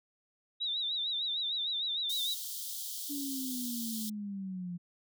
sine tone with vibrato, 3729 Hz, A#7, in tune, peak -31 dBFS, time 0.6-2.35 s, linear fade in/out 20 ms, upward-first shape sine, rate 6.6 Hz, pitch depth 93 cents each way
white high-pass noise, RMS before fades -40 dBFS, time 2.09-4.1 s, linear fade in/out 10 ms, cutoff 3100 Hz, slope 96 dB/octave
sine exponential sweep, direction down, 290 to 172.9 Hz, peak -36 dBFS, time 3.09-4.78 s, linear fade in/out 20 ms
effects none

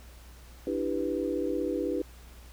sine chord, E minor seventh, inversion third, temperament equal, 293.7 / 329.6 / 392 / 493.9 Hz, D4 / E4 / G4 / B4, 0 / 0 / 0 / 0 cents, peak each -33 dBFS, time 0.67-2.02 s, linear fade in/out 2 ms, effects added 60 Hz sine -48 dBFS peak until 2.52 s + pink hiss -55 dBFS RMS until 2.52 s

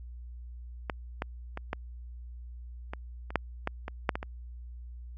clicks, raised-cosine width 0.5 ms, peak -15 / -16 / -21 / -16 / -21 / -26 / -9 / -14 / -21 / -9 / -17 / -22 dBFS, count 12, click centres 0.898 / 1.221 / 1.574 / 1.731 / 2.935 / 3.305 / 3.357 / 3.674 / 3.881 / 4.092 / 4.155 / 4.229 s, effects added 60 Hz sine -41 dBFS peak until 5.17 s

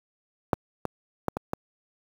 clicks, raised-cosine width 1 ms, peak -6 / -13 / -10 / -14 / -13 dBFS, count 5, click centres 0.532 / 0.853 / 1.283 / 1.369 / 1.534 s, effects high-pass 80 Hz 12 dB/octave + 7-bit

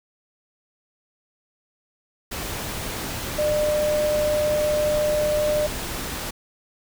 sine tone in noise, 600 Hz, D5, 37 cents sharp, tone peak -19 dBFS, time 3.38-5.67 s, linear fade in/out 10 ms, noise pink, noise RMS -30 dBFS, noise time 2.31-6.31 s, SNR +8 dB, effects none

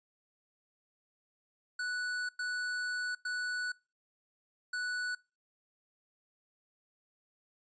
square tone bursts at uneven times, 1480 Hz, F#6, in tune, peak -34 dBFS, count 4, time 1.79-2.29 / 2.39-3.15 / 3.25-3.72 / 4.73-5.15 s, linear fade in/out 5 ms, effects noise-tail reverb RT60 0.3 s tail -25 dB re dry + resampled to 16000 Hz

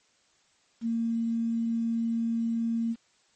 sine tone with quantisation, 229.7 Hz, A#3, 25 cents flat, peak -25 dBFS, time 0.81-2.96 s, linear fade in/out 50 ms, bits 9, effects white hiss -66 dBFS RMS until 3.35 s + MP3 32 kbps

